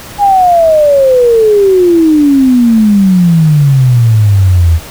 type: exponential sweep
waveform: sine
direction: down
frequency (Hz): 830 to 79.2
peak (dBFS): -3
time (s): 0.18-4.8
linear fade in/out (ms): 50
effects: pink hiss -28 dBFS RMS until 4.9 s